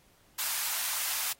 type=high-pass noise; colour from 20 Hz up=white; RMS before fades=-32 dBFS; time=0.38-1.33 s; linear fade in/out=10 ms; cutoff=780 Hz; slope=24 dB/octave; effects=pink hiss -64 dBFS RMS until 1.39 s + AAC 48 kbps